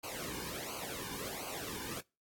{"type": "noise with flanger", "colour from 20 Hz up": "pink", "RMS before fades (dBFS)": -42, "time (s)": [0.03, 2.01], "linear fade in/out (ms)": 10, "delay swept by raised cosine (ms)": [0.55, 1.55], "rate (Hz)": 1.4, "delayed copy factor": -0.95, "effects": ["noise-tail reverb RT60 0.3 s tail -26 dB re dry", "AAC 64 kbps"]}